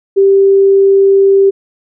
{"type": "tone", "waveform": "sine", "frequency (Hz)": 392, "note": "G4", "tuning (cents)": 0, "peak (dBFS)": -4, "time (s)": [0.16, 1.51], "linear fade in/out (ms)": 20, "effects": []}